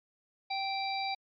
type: harmonic tone with a mistuned harmonic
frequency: 781 Hz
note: G5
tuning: 7 cents flat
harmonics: 1 / 3 / 5 / 6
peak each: -33 / -38 / -40 / -41 dBFS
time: 0.5-1.15 s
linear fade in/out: 10 ms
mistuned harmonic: 6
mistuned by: +17 cents
effects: MP3 64 kbps